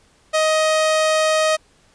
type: tone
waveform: sawtooth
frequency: 627 Hz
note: D#5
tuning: 13 cents sharp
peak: -11 dBFS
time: 0.33-1.57 s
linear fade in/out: 20 ms
effects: pink hiss -56 dBFS RMS until 1.94 s + resampled to 22050 Hz